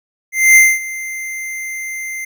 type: tone with ADSR envelope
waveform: square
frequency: 2086 Hz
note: C7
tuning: 6 cents flat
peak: -4 dBFS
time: 0.32-2.25 s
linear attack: 240 ms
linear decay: 230 ms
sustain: -19 dB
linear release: 7 ms
effects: none